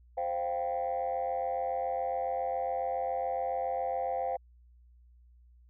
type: chord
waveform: sine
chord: C suspended fourth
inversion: none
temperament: just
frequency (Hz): 523.3 / 697.7 / 784.9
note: C5 / F5 / G5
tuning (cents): 0 / -2 / +2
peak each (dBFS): -33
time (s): 0.17-4.37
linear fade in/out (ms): 10
effects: tanh soft clip ceiling -24 dBFS + added 60 Hz sine -56 dBFS peak until 5.69 s